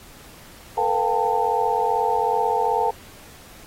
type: tone cluster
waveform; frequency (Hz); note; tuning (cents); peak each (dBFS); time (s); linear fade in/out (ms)
sine; 443.6 / 486.2 / 712 / 801 / 897; A4 / B4 / F5 / G5 / A5; +14 / -27 / +33 / +37 / +33; -26 / -26 / -27 / -24 / -22; 0.77-2.91; 10
effects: pink hiss -46 dBFS RMS until 3.66 s + AAC 48 kbps